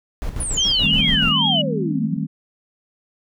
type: noise with tremolo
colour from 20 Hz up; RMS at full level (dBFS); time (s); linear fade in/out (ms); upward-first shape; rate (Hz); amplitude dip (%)
brown; -25; 0.22-1.32; 0; square; 7; 55
type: exponential sweep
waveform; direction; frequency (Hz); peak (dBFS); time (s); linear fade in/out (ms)
sine; down; 10120 to 164.81; -23; 0.4-2.17; 5
type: tone with vibrato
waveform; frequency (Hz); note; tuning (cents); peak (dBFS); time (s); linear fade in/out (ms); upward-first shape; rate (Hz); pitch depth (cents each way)
sine; 3018; F#7; +34; -16; 0.57-1.62; 10; triangle; 2.5; 160
type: chord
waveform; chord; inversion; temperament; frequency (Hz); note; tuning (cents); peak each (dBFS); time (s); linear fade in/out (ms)
sine; A half-diminished seventh; second; just; 158.4 / 198 / 220 / 264; Eb3 / G3 / A3 / C4; +31 / +18 / 0 / +16; -24 / -26 / -27 / -28; 0.82-2.27; 20
effects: none